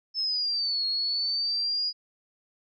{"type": "exponential two-way sweep", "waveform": "sine", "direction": "down then up", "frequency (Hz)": [5274, 4290, 4907], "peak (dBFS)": -25, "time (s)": [0.14, 1.93], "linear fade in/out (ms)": 50, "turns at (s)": 0.86, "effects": []}